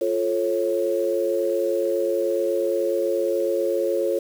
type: chord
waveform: sine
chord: F augmented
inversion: none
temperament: just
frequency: 349.2 / 436.5 / 545.7 Hz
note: F4 / A4 / C#5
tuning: 0 / -14 / -27 cents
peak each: -25 / -25 / -23 dBFS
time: 0.01-4.19 s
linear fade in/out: 5 ms
effects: 7-bit